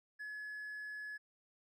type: tone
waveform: triangle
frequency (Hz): 1700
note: G#6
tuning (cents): +40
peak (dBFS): -40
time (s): 0.19-1.18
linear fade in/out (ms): 20
effects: tanh soft clip ceiling -37 dBFS

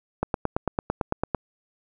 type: click train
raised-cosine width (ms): 1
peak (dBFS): -9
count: 11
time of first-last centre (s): 0.23-1.347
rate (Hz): 8.95
effects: none

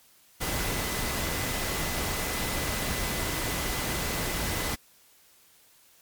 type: tone in noise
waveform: sine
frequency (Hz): 2011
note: B6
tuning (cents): +31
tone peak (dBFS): -40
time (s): 0.4-4.76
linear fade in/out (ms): 20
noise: pink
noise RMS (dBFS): -30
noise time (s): 0.4-4.76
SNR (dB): -13
effects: white hiss -59 dBFS RMS until 6.01 s + MP3 96 kbps

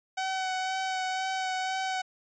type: tone with vibrato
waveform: sawtooth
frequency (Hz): 754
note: F#5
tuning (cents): +32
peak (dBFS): -25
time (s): 0.17-2.02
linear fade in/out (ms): 10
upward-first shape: sine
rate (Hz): 2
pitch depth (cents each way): 17
effects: resampled to 16000 Hz

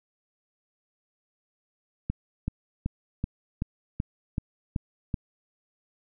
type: click train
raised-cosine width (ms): 5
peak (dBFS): -15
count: 9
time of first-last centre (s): 2.1-5.142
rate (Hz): 2.63
effects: none

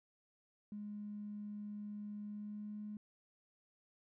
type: tone with pitch glide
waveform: triangle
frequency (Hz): 207.7 to 209.9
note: G#3 to G#3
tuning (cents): 0 to +19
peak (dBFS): -39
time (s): 0.72-2.97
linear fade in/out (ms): 2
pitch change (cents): +19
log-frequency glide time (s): 2.23-2.82
effects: tanh soft clip ceiling -41 dBFS

